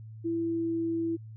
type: tone with pitch glide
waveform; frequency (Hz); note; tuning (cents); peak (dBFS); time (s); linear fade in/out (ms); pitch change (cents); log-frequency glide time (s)
sine; 333.2 to 330.9; E4 to E4; +19 to +7; -27; 0.24-1.17; 20; -12; 0.37-0.72
effects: added 110 Hz sine -42 dBFS peak until 1.36 s